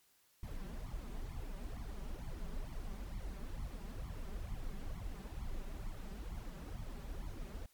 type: noise with flanger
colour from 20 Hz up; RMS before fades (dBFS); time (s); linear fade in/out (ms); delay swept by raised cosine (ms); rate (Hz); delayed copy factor
brown; -43; 0.43-7.66; 2; 0.9 to 5.2; 2.2; +1
effects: white hiss -71 dBFS RMS until 7.73 s + MP3 96 kbps